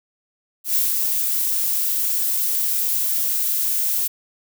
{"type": "noise with ADSR envelope", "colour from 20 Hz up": "violet", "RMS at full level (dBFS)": -18, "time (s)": [0.64, 4.08], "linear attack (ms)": 110, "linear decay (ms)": 170, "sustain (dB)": -3, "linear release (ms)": 13, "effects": []}